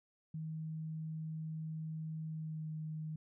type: tone with pitch glide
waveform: sine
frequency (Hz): 158.2 to 156.11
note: D#3 to D#3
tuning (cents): +29 to +6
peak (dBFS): -39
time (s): 0.34-3.16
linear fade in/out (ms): 5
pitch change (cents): -23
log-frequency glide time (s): 2.27-2.7
effects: none